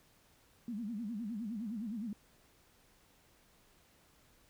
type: tone with vibrato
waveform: sine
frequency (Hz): 220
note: A3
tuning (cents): 0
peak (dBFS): -37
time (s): 0.68-2.13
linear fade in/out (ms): 2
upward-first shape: sine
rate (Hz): 9.7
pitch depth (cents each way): 180
effects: pink hiss -67 dBFS RMS until 4.49 s